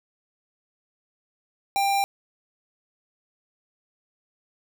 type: tone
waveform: square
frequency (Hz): 793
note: G5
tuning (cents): +20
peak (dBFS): -21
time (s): 1.76-2.04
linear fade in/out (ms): 0
effects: none